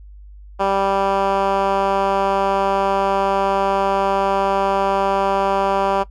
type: tone with band-pass filter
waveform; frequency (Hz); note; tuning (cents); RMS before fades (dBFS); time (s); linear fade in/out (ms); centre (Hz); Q
10% pulse; 195.8; G3; -2; -18; 0.59-6.04; 20; 760; 1
effects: noise-tail reverb RT60 0.1 s tail -18 dB re dry + added 50 Hz sine -37 dBFS peak until 6.1 s